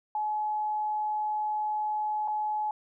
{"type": "tone with dropouts", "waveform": "sine", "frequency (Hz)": 850, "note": "G#5", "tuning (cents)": 40, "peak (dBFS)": -27, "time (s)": [0.15, 2.71], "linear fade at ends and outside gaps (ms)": 2, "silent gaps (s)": [2.277, 2.281], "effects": []}